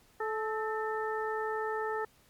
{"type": "harmonic tone with a mistuned harmonic", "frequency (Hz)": 435.2, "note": "A4", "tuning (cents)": -19, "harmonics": [1, 2, 3, 4], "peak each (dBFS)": [-34, -37, -39, -40], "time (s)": [0.2, 2.05], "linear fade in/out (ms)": 5, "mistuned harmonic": 4, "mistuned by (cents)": 53, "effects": ["pink hiss -64 dBFS RMS until 2.29 s", "Opus 48 kbps"]}